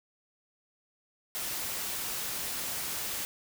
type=noise; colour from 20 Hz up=white; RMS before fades=-35 dBFS; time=1.35-3.25 s; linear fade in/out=0 ms; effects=none